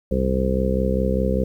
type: harmonic tone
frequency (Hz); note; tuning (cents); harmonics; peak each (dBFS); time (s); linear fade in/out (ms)
65; C2; -11; 1 / 2 / 3 / 4 / 5 / 6 / 7 / 8; -23 / -30 / -23 / -31 / -35 / -29 / -27 / -25; 0.11-1.44; 5
effects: 9-bit